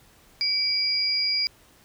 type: tone pair together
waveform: sine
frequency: 2300 / 4848 Hz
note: D7 / D#8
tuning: -37 / -46 cents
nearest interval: octave + minor second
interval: 1291 cents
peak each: -30 / -22 dBFS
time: 0.41-1.47 s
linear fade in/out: 0 ms
effects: pink hiss -56 dBFS RMS until 1.84 s